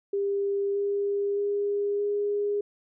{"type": "tone with pitch steps", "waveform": "sine", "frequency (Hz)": [399.5, 403, 406.5, 410], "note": ["G4", "G4", "G#4", "G#4"], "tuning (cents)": [33, 48, -37, -22], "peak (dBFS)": -24, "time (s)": [0.13, 2.61], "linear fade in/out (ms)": 5, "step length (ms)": 620, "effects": []}